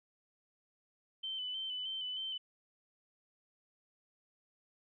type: tone with vibrato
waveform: sine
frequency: 3050 Hz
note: G7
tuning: 48 cents flat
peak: -37 dBFS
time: 1.23-2.38 s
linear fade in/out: 10 ms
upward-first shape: square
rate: 3.2 Hz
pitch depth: 30 cents each way
effects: none